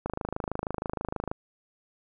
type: click train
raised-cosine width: 1 ms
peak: -16 dBFS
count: 34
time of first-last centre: 0.06-1.315 s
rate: 26.3 Hz
effects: none